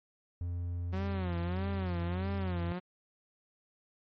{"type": "tone with pitch glide", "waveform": "triangle", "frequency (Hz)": [87.31, 87.92], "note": ["F2", "F2"], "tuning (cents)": [0, 12], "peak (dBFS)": -31, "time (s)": [0.41, 2.72], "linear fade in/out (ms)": 0, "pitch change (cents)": 12, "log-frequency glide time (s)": [1.73, 1.85]}
{"type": "tone with vibrato", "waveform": "sawtooth", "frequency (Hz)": 183.7, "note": "F#3", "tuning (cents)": -12, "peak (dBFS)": -31, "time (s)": [0.92, 2.8], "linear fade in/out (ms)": 20, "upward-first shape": "sine", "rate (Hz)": 1.6, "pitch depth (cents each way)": 130}
{"effects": ["low-pass 3000 Hz 12 dB/octave", "MP3 32 kbps"]}